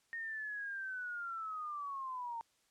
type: linear sweep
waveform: sine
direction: down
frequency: 1852 to 908 Hz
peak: -39 dBFS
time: 0.13-2.41 s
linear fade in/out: 0 ms
effects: white hiss -74 dBFS RMS until 2.7 s + low-pass 9000 Hz 12 dB/octave